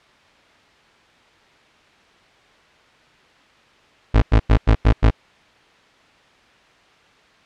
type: tone bursts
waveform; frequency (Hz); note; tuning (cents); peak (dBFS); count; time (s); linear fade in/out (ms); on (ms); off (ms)
30% pulse; 54.7; A1; -9; -7; 6; 4.14-5.105; 10; 80; 97
effects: white hiss -52 dBFS RMS until 7.45 s + low-pass 3000 Hz 12 dB/octave